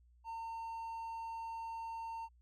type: tone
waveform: triangle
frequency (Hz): 910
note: A#5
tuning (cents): -42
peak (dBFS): -39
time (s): 0.24-2.29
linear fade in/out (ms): 50
effects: added 60 Hz sine -63 dBFS peak until 2.41 s